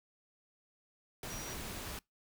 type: tone in noise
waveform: sine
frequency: 5770 Hz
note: F#8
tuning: 44 cents flat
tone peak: -47 dBFS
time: 1.3-1.54 s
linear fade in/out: 2 ms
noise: pink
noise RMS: -43 dBFS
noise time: 1.23-1.99 s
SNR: -7 dB
effects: noise-tail reverb RT60 0.2 s tail -26 dB re dry